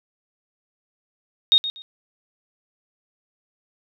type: tone with echo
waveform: sine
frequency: 3718 Hz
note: A#7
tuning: 5 cents flat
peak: -11 dBFS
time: 1.52-1.58 s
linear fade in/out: 0 ms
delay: 120 ms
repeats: 2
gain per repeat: -13 dB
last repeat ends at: 1.82 s
effects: none